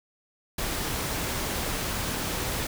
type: noise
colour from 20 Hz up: pink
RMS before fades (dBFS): -30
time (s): 0.58-2.67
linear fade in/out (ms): 5
effects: none